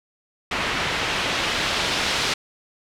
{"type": "noise with low-pass filter sweep", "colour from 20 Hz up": "white", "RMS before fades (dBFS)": -24, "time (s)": [0.51, 2.34], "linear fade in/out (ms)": 5, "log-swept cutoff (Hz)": [2500, 4100], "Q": 0.95, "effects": []}